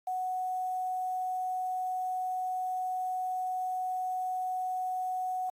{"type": "tone with quantisation", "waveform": "sine", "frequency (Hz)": 740, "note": "F#5", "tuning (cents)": 0, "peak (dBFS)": -30, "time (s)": [0.07, 5.5], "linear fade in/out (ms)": 5, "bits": 9, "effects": ["AAC 48 kbps"]}